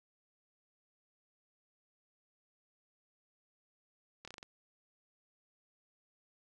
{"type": "slowing click train", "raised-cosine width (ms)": 0.2, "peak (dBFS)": -30, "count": 6, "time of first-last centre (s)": [4.25, 4.429], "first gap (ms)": 26, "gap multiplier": 1.16, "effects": []}